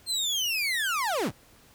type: linear sweep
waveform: 30% pulse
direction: down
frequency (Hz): 4224 to 52.9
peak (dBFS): -23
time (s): 0.06-1.32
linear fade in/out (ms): 50
effects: pink hiss -57 dBFS RMS until 1.74 s